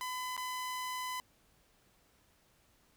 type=tone with dropouts; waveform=sawtooth; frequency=1008 Hz; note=B5; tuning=35 cents sharp; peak=-33 dBFS; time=0.01-1.2 s; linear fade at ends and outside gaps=0 ms; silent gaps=0.366-0.377 s; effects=pink hiss -69 dBFS RMS until 2.96 s